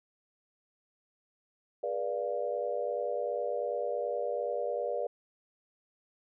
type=chord; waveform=sine; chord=G# diminished seventh; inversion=none; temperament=equal with one note detuned; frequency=415.3 / 484.6 / 587.3 / 698.5 Hz; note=G#4 / B4 / D5 / F5; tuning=0 / -33 / 0 / 0 cents; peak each=-39 / -34 / -34 / -39 dBFS; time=1.83-5.07 s; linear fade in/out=5 ms; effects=none